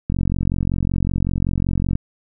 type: click train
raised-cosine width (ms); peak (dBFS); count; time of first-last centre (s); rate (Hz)
5; -8; 85; 0.1-1.954; 45.3
effects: none